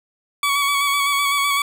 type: tone with vibrato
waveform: 20% pulse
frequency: 1130 Hz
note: C#6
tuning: 33 cents sharp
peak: -12 dBFS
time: 0.43-1.62 s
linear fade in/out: 2 ms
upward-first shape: square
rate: 7.9 Hz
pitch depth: 22 cents each way
effects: none